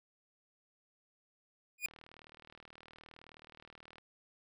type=tone with exponential growth; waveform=45% pulse; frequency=2449 Hz; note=D#7; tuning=28 cents flat; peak=-30 dBFS; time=1.78-1.86 s; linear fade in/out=5 ms; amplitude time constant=16 ms
type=click train; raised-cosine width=0.3 ms; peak=-38 dBFS; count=84; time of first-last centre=1.86-3.983 s; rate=39.1 Hz
effects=none